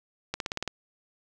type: accelerating click train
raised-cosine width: 0.2 ms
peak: -13 dBFS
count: 7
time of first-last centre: 0.34-0.677 s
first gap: 62 ms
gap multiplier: 0.96
effects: none